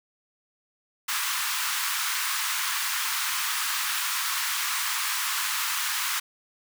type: high-pass noise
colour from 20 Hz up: pink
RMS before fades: -28 dBFS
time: 1.08-6.2 s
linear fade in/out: 10 ms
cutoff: 1000 Hz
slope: 48 dB/octave
effects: none